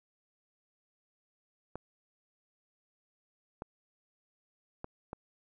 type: clicks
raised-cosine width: 1 ms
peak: -25 dBFS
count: 4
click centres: 1.756 / 3.621 / 4.844 / 5.131 s
effects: none